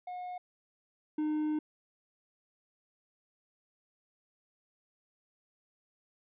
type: tone pair in turn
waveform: triangle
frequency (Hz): 723 / 305.3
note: F#5 / D#4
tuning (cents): -40 / -33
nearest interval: octave + minor third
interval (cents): 1493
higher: first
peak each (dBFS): -36 / -27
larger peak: second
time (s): 0.07-0.38 / 1.18-1.59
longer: second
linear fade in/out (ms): 5
effects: resampled to 8000 Hz